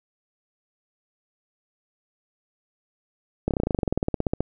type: slowing click train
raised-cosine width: 2 ms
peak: -9 dBFS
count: 21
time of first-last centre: 3.48-4.406 s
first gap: 28 ms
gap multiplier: 1.05
effects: none